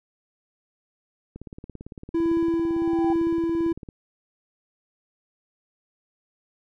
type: click train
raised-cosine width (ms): 3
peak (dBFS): -25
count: 46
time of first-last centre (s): 1.36-3.888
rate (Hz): 17.8
type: tone with tremolo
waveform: triangle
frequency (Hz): 332.9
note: E4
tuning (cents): +17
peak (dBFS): -17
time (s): 2.14-3.73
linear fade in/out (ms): 10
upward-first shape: triangle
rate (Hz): 1.3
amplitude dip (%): 30
type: tone with exponential growth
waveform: sine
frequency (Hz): 784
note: G5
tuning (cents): 0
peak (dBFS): -25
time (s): 2.34-3.13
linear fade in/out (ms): 5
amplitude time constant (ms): 170
effects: none